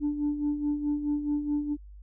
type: tone with tremolo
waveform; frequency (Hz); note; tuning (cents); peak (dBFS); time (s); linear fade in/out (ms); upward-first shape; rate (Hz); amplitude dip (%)
sine; 293.7; D4; 0; -22; 0-1.77; 50; sine; 4.7; 65
effects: tanh soft clip ceiling -21 dBFS + added 50 Hz sine -44 dBFS peak until 2.02 s